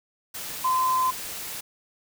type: tone in noise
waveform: sine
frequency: 1029 Hz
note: C6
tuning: 29 cents flat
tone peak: -20 dBFS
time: 0.64-1.11 s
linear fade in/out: 10 ms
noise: white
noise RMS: -35 dBFS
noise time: 0.34-1.61 s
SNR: +12 dB
effects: none